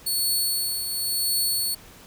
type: tone with tremolo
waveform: 15% pulse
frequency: 4420 Hz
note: C#8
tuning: 6 cents flat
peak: -14 dBFS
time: 0.06-1.75 s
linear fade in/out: 10 ms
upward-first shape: triangle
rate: 0.94 Hz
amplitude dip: 55%
effects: pink hiss -48 dBFS RMS until 2.06 s